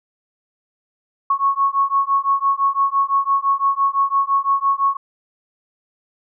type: beating tone pair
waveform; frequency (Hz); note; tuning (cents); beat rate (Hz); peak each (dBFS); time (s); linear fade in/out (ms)
sine; 1100 / 1105.9; C#6 / C#6; -14 / -4; 5.9; -18; 1.3-4.97; 5
effects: none